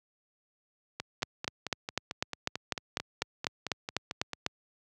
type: two click trains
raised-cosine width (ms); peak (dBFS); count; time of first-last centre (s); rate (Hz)
0.2; -11 / -17; 14 / 16; 1.23-4.464 / 1-4.333; 4.02 / 4.5
effects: high-pass 80 Hz 12 dB/octave